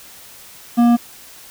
sine tone with hard clipping, 237.6 Hz, A#3, 33 cents sharp, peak -11 dBFS, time 0.77-0.97 s, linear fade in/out 20 ms, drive 9 dB, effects white hiss -41 dBFS RMS until 1.5 s

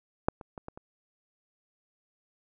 clicks, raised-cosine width 1 ms, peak -9 / -29 / -26 / -25 / -30 dBFS, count 5, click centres 0.285 / 0.412 / 0.578 / 0.684 / 0.775 s, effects none

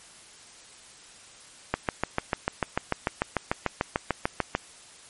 click train, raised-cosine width 0.5 ms, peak -8 dBFS, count 20, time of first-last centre 1.74-4.551 s, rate 6.76 Hz, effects white hiss -50 dBFS RMS until 5.09 s + MP3 48 kbps

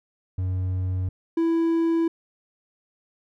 triangle tone pair in turn, 92.5 / 330.8 Hz, F#2 / E4, 0 / +6 cents, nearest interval octave + minor seventh, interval 2206 cents, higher second, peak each -21 / -17 dBFS, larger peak second, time 0.38-1.09 / 1.37-2.08 s, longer neither, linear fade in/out 5 ms, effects none

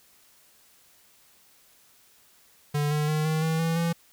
square tone with pitch steps, 146.83 / 150.18 / 153.6 / 157.1 / 160.68 / 164.34 / 168.08 Hz, D3 / D3 / D#3 / D#3 / E3 / E3 / E3, 0 / +39 / -22 / +17 / -44 / -5 / +34 cents, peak -24 dBFS, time 2.74-3.93 s, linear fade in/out 10 ms, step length 170 ms, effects white hiss -59 dBFS RMS until 4.12 s

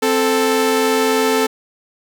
sawtooth tone pair together, 261.6 / 440 Hz, C4 / A4, 0 / 0 cents, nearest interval major sixth, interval 900 cents, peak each -15 / -11 dBFS, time 0.02-1.47 s, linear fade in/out 10 ms, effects none

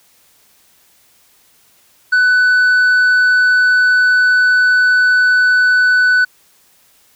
triangle tone with tanh clipping, 1495 Hz, F#6, 17 cents sharp, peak -9 dBFS, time 2.12-6.25 s, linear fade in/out 10 ms, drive 8 dB, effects white hiss -52 dBFS RMS until 7.15 s

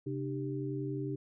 sine tone cluster, 133.8 / 301 / 392.1 Hz, C3 / D4 / G4, +39 / +43 / 0 cents, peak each -37 / -38 / -39 dBFS, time 0.06-1.16 s, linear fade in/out 10 ms, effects none

